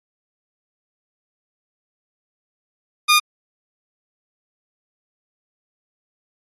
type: tone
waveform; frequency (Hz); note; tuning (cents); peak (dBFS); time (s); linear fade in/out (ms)
15% pulse; 1218; D#6; -37; -5; 3.08-3.2; 20
effects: AAC 32 kbps